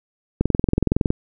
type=click train; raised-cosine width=3 ms; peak=-4 dBFS; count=16; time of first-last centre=0.41-1.104 s; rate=21.6 Hz; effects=none